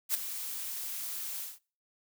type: noise with ADSR envelope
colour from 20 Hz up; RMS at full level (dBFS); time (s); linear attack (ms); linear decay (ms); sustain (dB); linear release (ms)
blue; -27; 0.09-1.59; 52; 14; -11; 190
effects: noise-tail reverb RT60 0.4 s tail -24 dB re dry